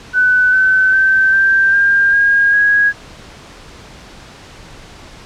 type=tone with pitch steps; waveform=sine; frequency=1500 / 1524.5 / 1549.3 / 1574.6 / 1600.2 / 1626.3 / 1652.9 Hz; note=F#6 / G6 / G6 / G6 / G6 / G#6 / G#6; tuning=+23 / -49 / -21 / +7 / +35 / -37 / -9 cents; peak=-8 dBFS; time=0.13-2.93 s; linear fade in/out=50 ms; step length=400 ms; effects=pink hiss -37 dBFS RMS until 5.25 s + low-pass 6000 Hz 12 dB/octave

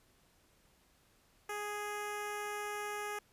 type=tone with notch filter; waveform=10% pulse; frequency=415.3 Hz; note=G#4; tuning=in tune; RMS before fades=-40 dBFS; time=1.49-3.19 s; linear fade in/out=5 ms; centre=4200 Hz; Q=1.1; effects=pink hiss -69 dBFS RMS until 3.32 s + resampled to 32000 Hz

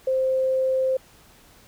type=tone; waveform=sine; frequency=523.3 Hz; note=C5; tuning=in tune; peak=-19 dBFS; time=0.07-0.97 s; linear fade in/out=5 ms; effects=pink hiss -53 dBFS RMS until 1.67 s

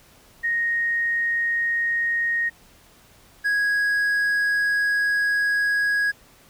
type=tone pair in turn; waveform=sine / triangle; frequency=1864.7 / 1657.3 Hz; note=A#6 / G#6; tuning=0 / -4 cents; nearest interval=major second; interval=204 cents; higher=first; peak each=-20 / -17 dBFS; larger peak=second; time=0.43-2.5 / 3.44-6.12 s; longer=second; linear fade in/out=20 ms; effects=pink hiss -53 dBFS RMS until 6.49 s

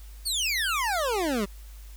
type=exponential sweep; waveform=25% pulse; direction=down; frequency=4653 to 188.1 Hz; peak=-21 dBFS; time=0.25-1.46 s; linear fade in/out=20 ms; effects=added 51 Hz sine -41 dBFS peak until 1.96 s + white hiss -55 dBFS RMS until 1.96 s

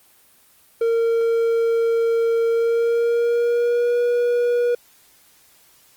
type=tone with pitch glide; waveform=triangle; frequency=460 to 482 Hz; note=A#4 to B4; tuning=-23 to -42 cents; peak=-14 dBFS; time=0.81-4.75 s; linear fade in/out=5 ms; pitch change=+81 cents; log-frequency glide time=2.48-3.99 s; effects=white hiss -54 dBFS RMS until 5.96 s + Opus 24 kbps

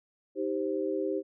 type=chord; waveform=sine; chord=C minor; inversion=first; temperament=just; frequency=314 / 392.4 / 523.3 Hz; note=Eb4 / G4 / C5; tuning=+16 / +2 / 0 cents; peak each=-33 / -31 / -34 dBFS; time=0.35-1.23 s; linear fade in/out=50 ms; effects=none

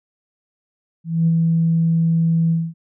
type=tone with ADSR envelope; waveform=sine; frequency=164.81 Hz; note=E3; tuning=in tune; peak=-11 dBFS; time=1.04-2.74 s; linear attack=230 ms; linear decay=39 ms; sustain=-2 dB; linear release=230 ms; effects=tanh soft clip ceiling -7 dBFS

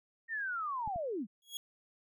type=linear sweep; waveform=sine; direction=down; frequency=1864.7 to 176 Hz; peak=-34 dBFS; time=0.28-1.27 s; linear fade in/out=50 ms
type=clicks; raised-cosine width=5 ms; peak=-33 dBFS; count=2; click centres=0.876 / 0.96 s
type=tone with exponential growth; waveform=sawtooth; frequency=3322 Hz; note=G#7; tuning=in tune; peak=-32 dBFS; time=1.42-1.57 s; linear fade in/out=1 ms; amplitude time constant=32 ms
effects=none

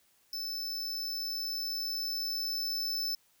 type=tone with level ramp; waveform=square; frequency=5274 Hz; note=E8; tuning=in tune; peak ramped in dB=-35 to -31 dBFS; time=0.33-3.15 s; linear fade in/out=2 ms; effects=white hiss -68 dBFS RMS until 3.4 s

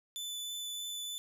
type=tone with vibrato; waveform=sawtooth; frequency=3499 Hz; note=A7; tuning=10 cents flat; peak=-35 dBFS; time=0.16-1.18 s; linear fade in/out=0 ms; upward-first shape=triangle; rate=3.2 Hz; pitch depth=8 cents each way; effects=none

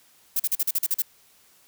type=noise bursts; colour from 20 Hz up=violet; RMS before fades=-23 dBFS; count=9; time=0.36-1.021 s; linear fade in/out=5 ms; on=37 ms; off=41 ms; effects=white hiss -58 dBFS RMS until 1.67 s

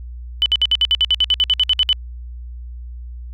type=tone bursts; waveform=sine; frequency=3000 Hz; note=F#7; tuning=23 cents sharp; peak=-11 dBFS; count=16; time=0.42-1.929 s; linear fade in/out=0 ms; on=39 ms; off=59 ms; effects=added 60 Hz sine -29 dBFS peak until 3.33 s

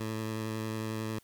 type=tone with vibrato; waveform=15% pulse; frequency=110 Hz; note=A2; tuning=in tune; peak=-27 dBFS; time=0-1.19 s; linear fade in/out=5 ms; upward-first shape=triangle; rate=11 Hz; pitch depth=19 cents each way; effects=white hiss -65 dBFS RMS until 1.23 s

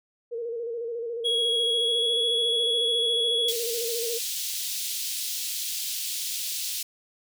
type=tone with vibrato; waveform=sine; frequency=466.4 Hz; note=A#4; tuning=1 cent sharp; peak=-29 dBFS; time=0.31-4.19 s; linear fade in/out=20 ms; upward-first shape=square; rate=14 Hz; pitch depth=42 cents each way
type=tone with pitch glide; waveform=triangle; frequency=3322 to 3359 Hz; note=G#7 to G#7; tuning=0 to +19 cents; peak=-21 dBFS; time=1.24-3.52 s; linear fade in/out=20 ms; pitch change=+19 cents; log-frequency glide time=1.65-2.18 s
type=high-pass noise; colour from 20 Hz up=pink; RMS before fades=-31 dBFS; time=3.48-6.83 s; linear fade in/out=5 ms; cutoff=3300 Hz; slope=24 dB/octave
effects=none

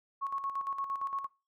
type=tone with tremolo; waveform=sine; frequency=1100 Hz; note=C#6; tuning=14 cents flat; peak=-31 dBFS; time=0.21-1.27 s; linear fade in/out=20 ms; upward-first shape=square; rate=8.7 Hz; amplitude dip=60%; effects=noise-tail reverb RT60 0.3 s tail -22 dB re dry

